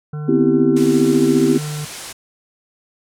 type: harmonic tone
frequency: 150 Hz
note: D3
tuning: 37 cents sharp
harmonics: 1 / 3 / 5 / 7 / 9 / 10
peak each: -23 / -37 / -44 / -50 / -42 / -49 dBFS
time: 0.13-1.85 s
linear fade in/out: 5 ms
type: chord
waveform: sine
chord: C major seventh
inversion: third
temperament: equal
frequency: 246.9 / 261.6 / 329.6 / 392 Hz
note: B3 / C4 / E4 / G4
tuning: 0 / 0 / 0 / 0 cents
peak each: -17 dBFS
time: 0.28-1.58 s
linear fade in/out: 10 ms
type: low-pass noise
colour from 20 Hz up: white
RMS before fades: -33 dBFS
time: 0.76-2.13 s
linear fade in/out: 10 ms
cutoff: 10000 Hz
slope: 24 dB/octave
effects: none